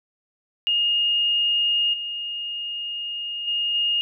sine tone with level steps, 2845 Hz, F7, 31 cents sharp, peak -18 / -27 / -21 / -19 dBFS, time 0.67-4.01 s, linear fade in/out 0 ms, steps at 1.93 / 3.47 / 3.74 s, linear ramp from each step 10 ms, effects none

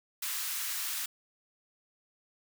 white high-pass noise, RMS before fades -35 dBFS, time 0.22-1.06 s, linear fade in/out 5 ms, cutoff 1100 Hz, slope 24 dB/octave, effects none

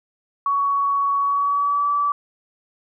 sine tone with pitch glide, 1121 to 1154.5 Hz, C#6 to D6, +19 to -30 cents, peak -17 dBFS, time 0.46-2.12 s, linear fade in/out 2 ms, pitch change +51 cents, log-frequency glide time 1.18-1.9 s, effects none

